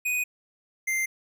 square tone pair in turn, 2489 / 2090 Hz, D#7 / C7, 0 / -2 cents, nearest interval minor third, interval 302 cents, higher first, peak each -25 dBFS, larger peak neither, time 0.05-0.24 / 0.87-1.06 s, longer neither, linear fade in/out 10 ms, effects none

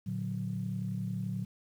sine chord, Bb augmented, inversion none, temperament equal with one note detuned, 115.34 / 146.83 / 185 Hz, Bb2 / D3 / F#3, -18 / 0 / 0 cents, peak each -36 / -39 / -35 dBFS, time 0.06-1.45 s, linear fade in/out 10 ms, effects tanh soft clip ceiling -23 dBFS + 10-bit

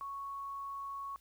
sine tone, 1108.7 Hz, C#6, in tune, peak -39 dBFS, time 0.01-1.16 s, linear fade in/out 0 ms, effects added 60 Hz sine -67 dBFS peak until 1.2 s + white hiss -69 dBFS RMS until 1.2 s

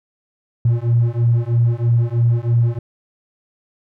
triangle beating tone pair, 116.54 / 119.64 Hz, A#2 / A#2, 0 / +45 cents, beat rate 3.1 Hz, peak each -13 / -13 dBFS, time 0.65-2.79 s, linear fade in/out 5 ms, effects tanh soft clip ceiling -8 dBFS

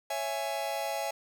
45% pulse chord, C# minor, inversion none, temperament just, 554.4 / 665.2 / 831.5 Hz, C#5 / E5 / G#5, 0 / +16 / +2 cents, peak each -37 / -35 / -35 dBFS, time 0.1-1.11 s, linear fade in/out 5 ms, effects none

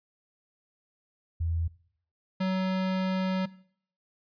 sine / square tone pair in turn, 83 / 187.62 Hz, E2 / F#3, +12 / +24 cents, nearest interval octave + major second, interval 1412 cents, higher second, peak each -26 dBFS, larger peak neither, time 1.4-1.68 / 2.4-3.46 s, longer second, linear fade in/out 10 ms, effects noise-tail reverb RT60 0.6 s tail -20 dB re dry + resampled to 11025 Hz

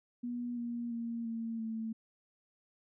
sine tone with pitch steps, 242 / 237.2 / 232.4 / 227.8 / 223.2 Hz, B3 / A#3 / A#3 / A#3 / A3, -35 / +30 / -5 / -40 / +25 cents, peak -35 dBFS, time 0.23-1.93 s, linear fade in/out 10 ms, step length 340 ms, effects none

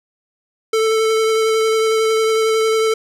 square tone with vibrato, 442 Hz, A4, 8 cents sharp, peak -14 dBFS, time 0.73-2.94 s, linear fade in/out 5 ms, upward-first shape sine, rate 11 Hz, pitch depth 13 cents each way, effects low-pass 10000 Hz 12 dB/octave + 9-bit

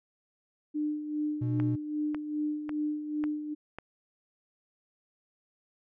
sine tone with tremolo, 300.5 Hz, D4, 40 cents sharp, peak -27 dBFS, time 0.74-3.55 s, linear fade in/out 20 ms, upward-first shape sine, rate 2.5 Hz, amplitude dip 60%
triangle tone, 121.6 Hz, B2, 26 cents flat, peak -26 dBFS, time 1.41-1.76 s, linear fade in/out 10 ms
click train, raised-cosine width 0.5 ms, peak -24 dBFS, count 5, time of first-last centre 1.6-3.786 s, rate 1.83 Hz
effects none

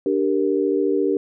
sine chord, G minor, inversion second, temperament equal, 293.7 / 392 / 466.2 Hz, D4 / G4 / Bb4, 0 / 0 / 0 cents, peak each -22 / -20 / -23 dBFS, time 0.06-1.17 s, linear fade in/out 2 ms, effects none

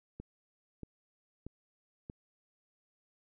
click train, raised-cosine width 3 ms, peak -30 dBFS, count 4, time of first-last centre 0.2-2.099 s, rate 1.58 Hz, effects none

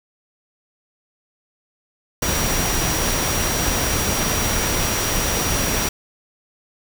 sine tone in noise, 5750 Hz, F8, 50 cents sharp, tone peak -27 dBFS, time 2.22-5.89 s, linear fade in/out 5 ms, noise pink, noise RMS -21 dBFS, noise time 2.22-5.89 s, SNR -9 dB, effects none

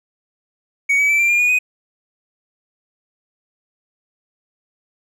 triangle tone with pitch steps, 2241 / 2281 / 2323 / 2365 / 2407 / 2451 / 2495 Hz, C#7 / C#7 / D7 / D7 / D7 / D#7 / D#7, +18 / +49 / -20 / +12 / +42 / -27 / +4 cents, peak -11 dBFS, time 0.89-1.59 s, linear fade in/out 10 ms, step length 100 ms, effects none

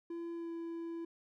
triangle tone with pitch glide, 338.1 to 334.2 Hz, E4 to E4, +44 to +24 cents, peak -37 dBFS, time 0.1-1.05 s, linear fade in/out 5 ms, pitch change -20 cents, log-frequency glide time 0.33-0.51 s, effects none

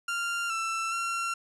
30% pulse tone with pitch steps, 1391 / 1335 / 1366 Hz, F6 / E6 / F6, -7 / +22 / -39 cents, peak -26 dBFS, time 0.08-1.34 s, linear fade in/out 5 ms, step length 420 ms, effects resampled to 24000 Hz + 11-bit

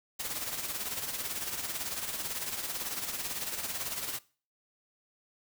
white noise with tremolo, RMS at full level -34 dBFS, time 0.19-4.19 s, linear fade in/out 10 ms, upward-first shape sine, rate 18 Hz, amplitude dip 55%, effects noise-tail reverb RT60 0.4 s tail -21 dB re dry

